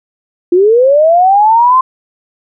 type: linear sweep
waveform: sine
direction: up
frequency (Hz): 340.6 to 1055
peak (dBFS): -4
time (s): 0.52-1.81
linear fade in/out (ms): 5
effects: none